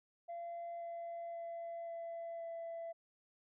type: tone with pitch steps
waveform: sine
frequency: 684 / 680.1 / 676.1 / 672.2 / 668.4 Hz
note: F5 / F5 / E5 / E5 / E5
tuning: -36 / -46 / +44 / +34 / +24 cents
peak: -40 dBFS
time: 0.28-2.93 s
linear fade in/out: 20 ms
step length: 530 ms
effects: tanh soft clip ceiling -40 dBFS